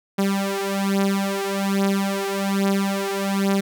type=beating tone pair; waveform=sawtooth; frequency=196 / 197.2 Hz; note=G3 / G3; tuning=0 / +11 cents; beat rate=1.2 Hz; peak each=-19 dBFS; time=0.18-3.61 s; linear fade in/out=10 ms; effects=none